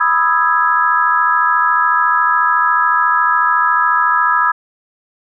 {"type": "chord", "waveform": "sine", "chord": "E major seventh", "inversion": "second", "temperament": "equal", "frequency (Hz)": [987.8, 1244.5, 1318.5, 1661.2], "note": ["B5", "D#6", "E6", "G#6"], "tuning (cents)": [0, 0, 0, 0], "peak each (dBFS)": -16, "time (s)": [0, 4.52], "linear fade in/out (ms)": 10, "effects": []}